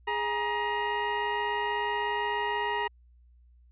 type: tone pair together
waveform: 25% pulse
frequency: 415.3 / 947 Hz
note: G#4 / A#5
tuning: 0 / +27 cents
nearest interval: octave + major second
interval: 1427 cents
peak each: -29 / -25 dBFS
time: 0.07-2.88 s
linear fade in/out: 10 ms
effects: added 60 Hz sine -55 dBFS peak until 3.71 s + resampled to 8000 Hz